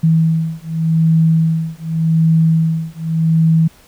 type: beating tone pair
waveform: sine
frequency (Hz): 161.5 / 162.36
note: E3 / E3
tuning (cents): -35 / -26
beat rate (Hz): 0.86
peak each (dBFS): -14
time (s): 0.03-3.68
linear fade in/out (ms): 10
effects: pink hiss -47 dBFS RMS until 3.87 s